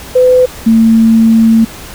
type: tone pair in turn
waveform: sine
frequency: 505 / 225 Hz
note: B4 / A3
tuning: +39 / +39 cents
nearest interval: octave + major second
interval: 1400 cents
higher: first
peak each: -3 dBFS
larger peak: neither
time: 0.15-0.46 / 0.66-1.65 s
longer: second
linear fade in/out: 10 ms
effects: added 60 Hz sine -36 dBFS peak until 1.94 s + pink hiss -29 dBFS RMS until 1.94 s